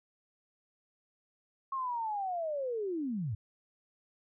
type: linear sweep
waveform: sine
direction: down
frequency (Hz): 1091 to 92.4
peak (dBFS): -32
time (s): 1.72-3.35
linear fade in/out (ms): 5
effects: none